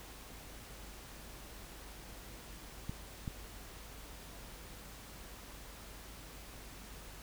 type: clicks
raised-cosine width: 5 ms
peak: -26 dBFS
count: 2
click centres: 2.895 / 3.278 s
effects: added 50 Hz sine -53 dBFS peak until 7.22 s + pink hiss -52 dBFS RMS until 7.22 s